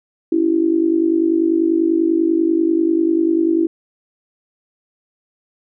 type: tone with amplitude modulation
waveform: sine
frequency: 329.6 Hz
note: E4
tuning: in tune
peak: -9 dBFS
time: 0.32-3.67 s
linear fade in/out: 5 ms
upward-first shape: sine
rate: 50.2 Hz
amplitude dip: 80%
effects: none